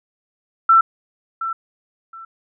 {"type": "tone with echo", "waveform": "sine", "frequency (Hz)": 1339, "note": "E6", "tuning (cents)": 27, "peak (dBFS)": -8, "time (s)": [0.69, 0.81], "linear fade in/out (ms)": 5, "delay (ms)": 720, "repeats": 2, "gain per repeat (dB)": -13, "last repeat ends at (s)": 2.25, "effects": []}